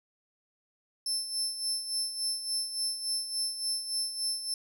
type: tone with tremolo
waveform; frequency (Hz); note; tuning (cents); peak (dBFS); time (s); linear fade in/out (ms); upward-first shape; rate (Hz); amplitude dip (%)
30% pulse; 5300; E8; +9; -24; 1.06-4.54; 2; sine; 3.5; 65
effects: none